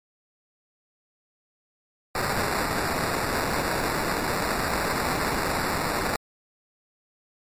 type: noise with sample-and-hold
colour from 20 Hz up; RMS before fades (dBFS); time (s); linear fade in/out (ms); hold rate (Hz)
white; -26; 2.15-6.16; 2; 3150
effects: MP3 64 kbps